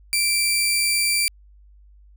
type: tone pair together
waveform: sawtooth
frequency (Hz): 2349 / 4698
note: D7 / D8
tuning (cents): 0 / 0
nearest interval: octave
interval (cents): 1200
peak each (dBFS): -18 / -16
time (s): 0.13-1.28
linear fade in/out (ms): 0
effects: added 50 Hz sine -47 dBFS peak until 2.16 s